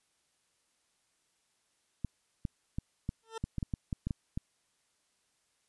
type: clicks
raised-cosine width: 5 ms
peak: -21 dBFS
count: 12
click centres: 2.047 / 2.452 / 2.785 / 3.091 / 3.44 / 3.583 / 3.628 / 3.738 / 3.928 / 4.07 / 4.108 / 4.375 s
type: tone with exponential growth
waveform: 20% pulse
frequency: 449.3 Hz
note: A4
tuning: 36 cents sharp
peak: -30 dBFS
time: 3.23-3.38 s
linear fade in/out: 5 ms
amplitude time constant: 31 ms
effects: white hiss -75 dBFS RMS until 5.68 s + resampled to 24000 Hz